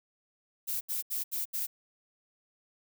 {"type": "noise bursts", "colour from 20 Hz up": "violet", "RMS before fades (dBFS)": -33, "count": 5, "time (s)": [0.67, 1.67], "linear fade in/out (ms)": 20, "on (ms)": 140, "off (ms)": 75, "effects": []}